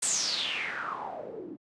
white noise with low-pass filter sweep, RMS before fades -33 dBFS, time 0.02-1.57 s, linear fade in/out 10 ms, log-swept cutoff 8700 to 270 Hz, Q 6.7, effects high-pass 150 Hz 12 dB/octave + resampled to 22050 Hz

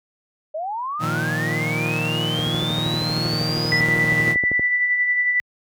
sine linear sweep, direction up, 595 to 5150 Hz, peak -24 dBFS, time 0.54-3.81 s, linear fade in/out 10 ms
sawtooth chord, Bb suspended fourth, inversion none, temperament equal with one note detuned, 116.54 / 155.56 / 176.24 Hz, Bb2 / Eb3 / F3, 0 / 0 / +16 cents, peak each -23 / -21 / -26 dBFS, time 0.99-4.36 s, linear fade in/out 50 ms
click train, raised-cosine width 2 ms, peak -14 dBFS, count 29, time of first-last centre 2.39-4.595 s, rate 12.7 Hz
sine tone with tremolo, 1975.5 Hz, B6, in tune, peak -15 dBFS, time 3.72-5.4 s, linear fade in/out 0 ms, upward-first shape sine, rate 11 Hz, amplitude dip 40%
effects high-pass 60 Hz 12 dB/octave

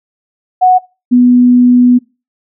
sine tone pair in turn, 737 / 246.5 Hz, F#5 / B3, -7 / -3 cents, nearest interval octave + perfect fifth, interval 1896 cents, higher first, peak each -3 dBFS, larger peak neither, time 0.61-0.79 / 1.11-1.99 s, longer second, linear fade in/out 20 ms, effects noise-tail reverb RT60 0.3 s tail -23 dB re dry

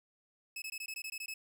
sawtooth tone bursts, 2590 Hz, E7, 31 cents flat, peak -36 dBFS, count 10, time 0.56-1.34 s, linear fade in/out 5 ms, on 60 ms, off 20 ms, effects none

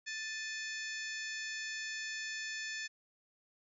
harmonic tone with a mistuned harmonic, 880 Hz, A5, in tune, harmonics 2 / 3 / 4 / 5 / 6 / 7 / 8, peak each -41 / -46 / -50 / -50 / -48 / -51 / -51 dBFS, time 0.06-2.88 s, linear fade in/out 20 ms, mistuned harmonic 3, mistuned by -94 cents, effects none

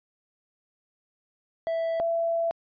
triangle / sine tone pair in turn, 659.3 / 668.9 Hz, E5 / E5, 0 / +25 cents, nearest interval unison, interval 25 cents, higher second, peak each -23 dBFS, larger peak neither, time 1.67-2 / 2-2.51 s, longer second, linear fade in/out 0 ms, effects resampled to 11025 Hz

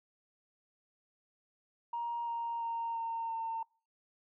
sine tone with pitch steps, 941 / 932.3 / 923.8 / 915.3 / 906.8 Hz, A#5 / A#5 / A#5 / A#5 / A#5, +16 / 0 / -16 / -32 / -48 cents, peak -33 dBFS, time 1.93-3.63 s, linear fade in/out 5 ms, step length 340 ms, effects noise-tail reverb RT60 0.4 s tail -26 dB re dry + tanh soft clip ceiling -29 dBFS

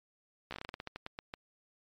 slowing click train, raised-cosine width 0.3 ms, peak -24 dBFS, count 15, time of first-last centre 0.51-1.339 s, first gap 14 ms, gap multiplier 1.2, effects MP3 64 kbps

